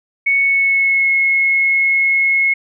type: tone with pitch glide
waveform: sine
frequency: 2217 to 2175 Hz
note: C#7 to C#7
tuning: 0 to -33 cents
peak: -11 dBFS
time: 0.26-2.54 s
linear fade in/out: 10 ms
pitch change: -33 cents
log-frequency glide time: 0.39-1.1 s
effects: none